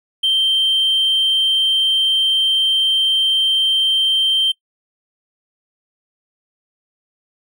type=tone; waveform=triangle; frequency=3136 Hz; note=G7; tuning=in tune; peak=-10 dBFS; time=0.23-4.52 s; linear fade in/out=10 ms; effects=noise-tail reverb RT60 0.1 s tail -24 dB re dry + tanh soft clip ceiling -9 dBFS